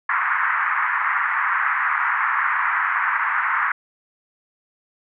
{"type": "band-pass noise", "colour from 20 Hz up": "pink", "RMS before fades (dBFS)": -21, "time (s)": [0.09, 3.72], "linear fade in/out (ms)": 5, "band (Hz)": [1000, 2000], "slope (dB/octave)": 48, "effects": []}